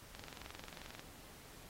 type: click train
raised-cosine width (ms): 0.2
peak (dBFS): -30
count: 20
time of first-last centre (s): 0.15-0.994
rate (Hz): 22.5
effects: pink hiss -57 dBFS RMS until 1.69 s + AAC 48 kbps